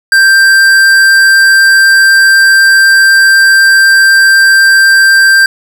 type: tone with tanh clipping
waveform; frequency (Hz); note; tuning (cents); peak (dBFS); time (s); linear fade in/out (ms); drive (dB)
sine; 1576; G6; +9; -4; 0.12-5.46; 2; 15
effects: none

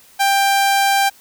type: tone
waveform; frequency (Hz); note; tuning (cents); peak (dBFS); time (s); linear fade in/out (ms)
sawtooth; 790; G5; +13; -9; 0.19-1.1; 20
effects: white hiss -48 dBFS RMS until 1.2 s

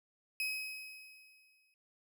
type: tone with exponential decay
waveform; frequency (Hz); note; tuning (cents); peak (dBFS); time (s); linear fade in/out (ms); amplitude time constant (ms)
35% pulse; 2541; D#7; +36; -31; 0.4-1.74; 1; 290
effects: none

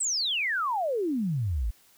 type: exponential sweep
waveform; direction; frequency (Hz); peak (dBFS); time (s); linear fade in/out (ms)
sine; down; 8372 to 48.59; -25; 0-1.71; 10
effects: white hiss -60 dBFS RMS until 1.97 s

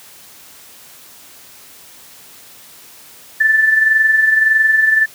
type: tone with amplitude modulation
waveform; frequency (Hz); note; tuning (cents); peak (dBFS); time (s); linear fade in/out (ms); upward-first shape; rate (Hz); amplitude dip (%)
sine; 1760; A6; 0; -7; 3.4-5.06; 10; sine; 21.7; 50
effects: white hiss -41 dBFS RMS until 5.14 s + high-pass 60 Hz 12 dB/octave

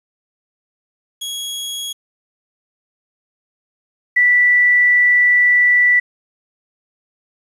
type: tone pair in turn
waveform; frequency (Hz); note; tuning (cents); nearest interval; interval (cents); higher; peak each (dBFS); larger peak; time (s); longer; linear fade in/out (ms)
sawtooth / sine; 3322 / 1966.2; G#7 / B6; 0 / -8; major sixth; 908; first; -20 / -9; second; 1.21-1.93 / 4.16-6; second; 10
effects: resampled to 32000 Hz + 8-bit

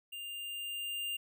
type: tone with level ramp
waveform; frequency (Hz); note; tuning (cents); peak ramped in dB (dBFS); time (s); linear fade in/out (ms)
square; 2800; F7; +4; -42 to -35; 0.12-1.17; 10
effects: none

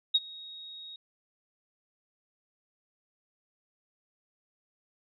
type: tone with ADSR envelope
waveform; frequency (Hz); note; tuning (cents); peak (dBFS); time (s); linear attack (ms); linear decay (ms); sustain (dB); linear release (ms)
sine; 3764; A#7; +16; -18; 0.14-0.96; 11; 37; -24; 3
effects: none

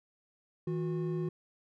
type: tone pair together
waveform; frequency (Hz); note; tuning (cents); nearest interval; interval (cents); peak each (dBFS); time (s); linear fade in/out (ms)
triangle; 161.1 / 361.7; E3 / F#4; -39 / -39; octave + major second; 1400; -31 / -33; 0.67-1.29; 5
effects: none

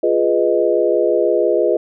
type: chord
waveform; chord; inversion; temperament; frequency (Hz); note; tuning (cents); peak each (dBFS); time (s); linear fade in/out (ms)
sine; F half-diminished seventh; none; equal; 349.2 / 415.3 / 493.9 / 622.3; F4 / Ab4 / Cb5 / Eb5; 0 / 0 / 0 / 0; -18; 0.03-1.77; 5
effects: none

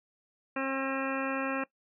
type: harmonic tone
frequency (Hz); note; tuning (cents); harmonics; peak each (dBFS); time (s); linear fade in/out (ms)
268.5; C4; +45; 1 / 2 / 3 / 4 / 5 / 6 / 7 / 9 / 10; -34 / -35 / -42 / -39 / -39 / -40 / -43 / -41 / -43; 0.56-1.64; 5
effects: noise-tail reverb RT60 0.1 s tail -20 dB re dry

